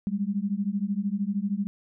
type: beating tone pair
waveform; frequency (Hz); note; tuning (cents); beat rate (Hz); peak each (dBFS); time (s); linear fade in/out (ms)
sine; 194.7 / 207.7; G3 / G#3; -12 / 0; 13; -28; 0.07-1.67; 0
effects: none